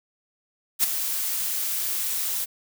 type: noise with ADSR envelope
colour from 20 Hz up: blue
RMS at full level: -18 dBFS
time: 0.79-2.46 s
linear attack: 45 ms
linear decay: 13 ms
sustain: -9 dB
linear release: 28 ms
effects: none